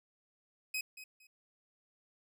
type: tone with echo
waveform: sawtooth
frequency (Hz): 2529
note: D#7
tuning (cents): +28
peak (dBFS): -31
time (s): 0.74-0.81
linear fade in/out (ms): 5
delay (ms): 230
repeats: 2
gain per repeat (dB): -13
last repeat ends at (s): 1.27
effects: none